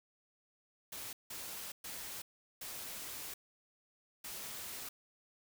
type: noise bursts at uneven times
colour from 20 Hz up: white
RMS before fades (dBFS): -45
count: 5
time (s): 0.92-1.13 / 1.3-1.72 / 1.84-2.22 / 2.61-3.34 / 4.24-4.89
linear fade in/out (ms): 5
effects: none